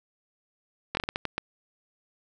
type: slowing click train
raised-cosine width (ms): 0.3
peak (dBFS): -12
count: 8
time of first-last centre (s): 0.95-1.38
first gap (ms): 21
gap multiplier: 1.35
effects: none